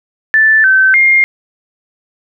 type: tone with pitch steps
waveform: sine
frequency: 1759 / 1540 / 2123 Hz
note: A6 / G6 / C7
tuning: -1 / -31 / +25 cents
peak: -5 dBFS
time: 0.34-1.24 s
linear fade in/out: 0 ms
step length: 300 ms
effects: none